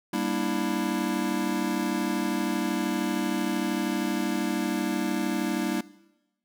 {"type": "chord", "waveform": "square", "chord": "E half-diminished seventh", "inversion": "first", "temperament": "just", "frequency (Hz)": [197.78, 237.3, 296.7, 329.6], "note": ["G3", "Bb3", "D4", "E4"], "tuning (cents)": [16, 31, 18, 0], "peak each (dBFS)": -32, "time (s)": [0.13, 5.81], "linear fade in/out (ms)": 5, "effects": ["noise-tail reverb RT60 1.0 s tail -20 dB re dry"]}